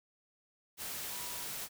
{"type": "tone in noise", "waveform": "sine", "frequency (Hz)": 968, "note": "B5", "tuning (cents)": -35, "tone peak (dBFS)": -52, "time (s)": [1.09, 1.47], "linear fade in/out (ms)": 50, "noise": "white", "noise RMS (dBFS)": -41, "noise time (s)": [0.77, 1.69], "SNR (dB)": -14, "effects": []}